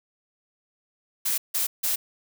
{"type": "noise bursts", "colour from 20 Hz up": "blue", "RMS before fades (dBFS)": -25, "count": 3, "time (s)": [1.25, 1.96], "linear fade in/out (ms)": 10, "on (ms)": 130, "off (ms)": 160, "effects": []}